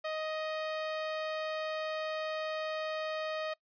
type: tone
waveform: sawtooth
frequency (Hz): 625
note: D#5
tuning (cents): +8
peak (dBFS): -30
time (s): 0.04-3.54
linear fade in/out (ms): 10
effects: noise-tail reverb RT60 0.1 s tail -22 dB re dry + resampled to 11025 Hz